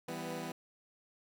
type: chord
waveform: 15% pulse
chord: E minor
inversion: none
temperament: equal with one note detuned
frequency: 164.81 / 196 / 249.1 Hz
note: E3 / G3 / B3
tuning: 0 / 0 / +15 cents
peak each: -36 / -39 / -36 dBFS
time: 0.08-0.52 s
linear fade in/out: 5 ms
effects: none